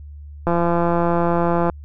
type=click train; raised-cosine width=1 ms; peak=-6 dBFS; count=211; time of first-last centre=0.47-1.698 s; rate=171 Hz; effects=added 73 Hz sine -34 dBFS peak until 1.84 s